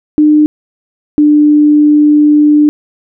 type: tone pair in turn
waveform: sine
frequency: 302 / 297.8 Hz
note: D4 / D4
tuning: +48 / +24 cents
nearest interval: unison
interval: 24 cents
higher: first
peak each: -3 dBFS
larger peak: neither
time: 0.18-0.46 / 1.18-2.69 s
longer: second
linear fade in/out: 0 ms
effects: none